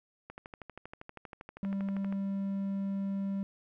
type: click train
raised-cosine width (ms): 0.5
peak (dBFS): -29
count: 24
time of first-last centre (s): 0.3-2.125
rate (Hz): 12.6
type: tone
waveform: triangle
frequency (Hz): 196.4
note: G3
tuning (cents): +4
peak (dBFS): -29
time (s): 1.63-3.43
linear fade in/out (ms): 0
effects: none